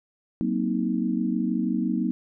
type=chord; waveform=sine; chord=C half-diminished seventh; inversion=second; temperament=just; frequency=188.37 / 235.5 / 261.6 / 314 Hz; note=Gb3 / Bb3 / C4 / Eb4; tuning=+31 / +18 / 0 / +16 cents; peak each=-28 / -26 / -30 / -29 dBFS; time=0.41-2.11 s; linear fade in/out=0 ms; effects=none